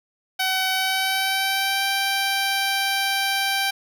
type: tone with pitch glide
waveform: 10% pulse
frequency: 756 to 783.6 Hz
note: F#5 to G5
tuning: +37 to -1 cents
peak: -12 dBFS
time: 0.39-3.71 s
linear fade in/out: 10 ms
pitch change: +62 cents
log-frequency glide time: 0.71-1.85 s
effects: none